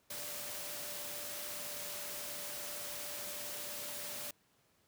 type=tone in noise; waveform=sine; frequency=587.3 Hz; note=D5; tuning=in tune; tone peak=-52 dBFS; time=0.1-4.31 s; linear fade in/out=5 ms; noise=white; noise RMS=-43 dBFS; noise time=0.1-4.31 s; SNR=-12 dB; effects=pink hiss -72 dBFS RMS until 4.87 s + high-pass 80 Hz 12 dB/octave